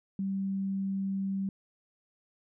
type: tone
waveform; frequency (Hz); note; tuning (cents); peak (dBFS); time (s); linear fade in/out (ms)
sine; 194.3; G3; -15; -29; 0.19-1.49; 2
effects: none